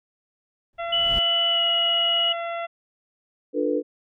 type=noise with exponential growth; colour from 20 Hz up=brown; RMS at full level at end=-28 dBFS; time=0.73-1.19 s; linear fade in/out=1 ms; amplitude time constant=100 ms
type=harmonic tone; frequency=679 Hz; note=F5; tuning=49 cents flat; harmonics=1 / 2 / 3 / 4 / 5; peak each=-28 / -34 / -37 / -41 / -45 dBFS; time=0.78-2.67 s; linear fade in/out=20 ms
type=tone with pitch glide; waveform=sine; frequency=2960 to 2911 Hz; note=F#7 to F#7; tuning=0 to -29 cents; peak=-19 dBFS; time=0.92-2.33 s; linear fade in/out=10 ms; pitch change=-29 cents; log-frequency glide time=1.51-1.62 s
type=chord; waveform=sine; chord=B half-diminished seventh; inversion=first; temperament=just; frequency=296.3 / 355.6 / 444.5 / 493.9 Hz; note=D4 / F4 / A4 / B4; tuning=+15 / +31 / +18 / 0 cents; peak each=-25 / -30 / -26 / -25 dBFS; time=3.53-3.83 s; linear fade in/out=50 ms
effects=none